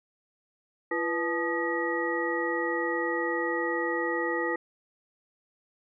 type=tone cluster; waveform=sine; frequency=340 / 492.5 / 862 / 1231 / 1911 Hz; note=F4 / B4 / A5 / D#6 / A#6; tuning=-46 / -5 / -36 / -19 / +43 cents; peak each=-31 / -32 / -36 / -36 / -31 dBFS; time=0.91-4.56 s; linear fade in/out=5 ms; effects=none